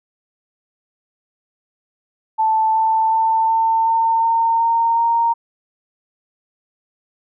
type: tone with pitch steps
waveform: sine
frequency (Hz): 880 / 886.6 / 893.3 / 900 / 906.8 / 913.7 / 920.6 / 927.5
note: A5 / A5 / A5 / A5 / A#5 / A#5 / A#5 / A#5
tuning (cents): 0 / +13 / +26 / +39 / -48 / -35 / -22 / -9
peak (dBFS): -13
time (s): 2.38-5.34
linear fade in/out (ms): 20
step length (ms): 370
effects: none